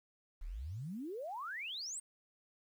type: exponential sweep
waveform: sine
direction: up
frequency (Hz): 31.51 to 8720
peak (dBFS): -40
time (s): 0.41-2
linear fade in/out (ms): 10
effects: 11-bit